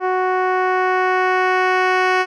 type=tone with low-pass filter sweep; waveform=10% pulse; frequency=370 Hz; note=F#4; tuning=in tune; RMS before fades=-17 dBFS; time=0-2.26 s; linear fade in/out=50 ms; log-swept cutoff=1000 to 3300 Hz; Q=0.77; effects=none